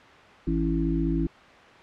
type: harmonic tone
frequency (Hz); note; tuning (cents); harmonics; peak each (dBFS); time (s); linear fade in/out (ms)
55; A1; 0; 1 / 3 / 5 / 6; -28 / -28 / -28 / -28; 0.47-1.27; 5
effects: white hiss -48 dBFS RMS until 1.82 s + low-pass 2000 Hz 12 dB/octave